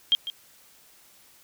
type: tone with echo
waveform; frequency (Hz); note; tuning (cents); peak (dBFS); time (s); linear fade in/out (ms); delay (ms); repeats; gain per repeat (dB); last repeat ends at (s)
sine; 3212; G7; +41; -16; 0.12-0.15; 0; 150; 1; -13; 0.3
effects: white hiss -56 dBFS RMS until 1.43 s